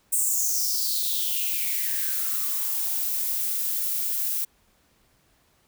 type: noise with high-pass filter sweep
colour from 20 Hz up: violet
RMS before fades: -26 dBFS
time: 0.12-4.45 s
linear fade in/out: 10 ms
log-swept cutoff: 8600 to 200 Hz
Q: 6.1
effects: pink hiss -64 dBFS RMS until 5.67 s